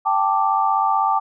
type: chord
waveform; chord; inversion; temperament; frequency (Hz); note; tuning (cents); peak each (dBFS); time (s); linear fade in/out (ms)
sine; G suspended second; none; equal; 784 / 880 / 1174.7; G5 / A5 / D6; 0 / 0 / 0; -20; 0.05-1.2; 20
effects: none